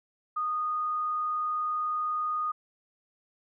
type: tone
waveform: sine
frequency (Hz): 1234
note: D#6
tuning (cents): -15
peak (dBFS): -27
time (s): 0.36-2.52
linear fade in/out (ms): 10
effects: none